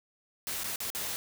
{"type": "noise with dropouts", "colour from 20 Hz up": "white", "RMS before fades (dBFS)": -35, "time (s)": [0.47, 1.16], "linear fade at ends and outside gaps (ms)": 0, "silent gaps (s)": [[0.635, 0.642], [0.759, 0.804], [0.902, 0.949]], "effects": []}